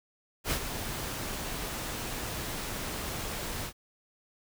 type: noise with ADSR envelope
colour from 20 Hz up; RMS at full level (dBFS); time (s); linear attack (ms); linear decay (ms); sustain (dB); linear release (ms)
pink; -28; 0.44-3.73; 74; 74; -8; 73
effects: none